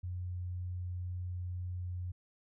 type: tone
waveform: sine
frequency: 89.8 Hz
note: F2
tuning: 49 cents sharp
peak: -36 dBFS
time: 0.03-2.12 s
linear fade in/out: 10 ms
effects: none